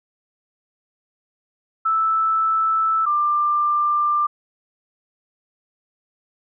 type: tone pair in turn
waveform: sine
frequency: 1316 / 1188.8 Hz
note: E6 / D6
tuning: -3 / +21 cents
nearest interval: major second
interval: 176 cents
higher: first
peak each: -16 dBFS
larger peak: neither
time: 1.85-3.06 / 3.06-4.27 s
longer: neither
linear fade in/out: 10 ms
effects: none